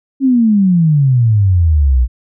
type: exponential sweep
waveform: sine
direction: down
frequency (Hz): 276.5 to 58.27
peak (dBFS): -7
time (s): 0.2-2.08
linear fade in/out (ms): 50
effects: none